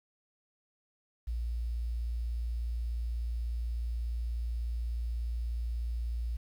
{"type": "tone with quantisation", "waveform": "sine", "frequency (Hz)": 58.27, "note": "A#1", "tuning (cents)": 0, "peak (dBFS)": -31, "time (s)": [1.27, 6.37], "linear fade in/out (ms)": 10, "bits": 10, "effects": []}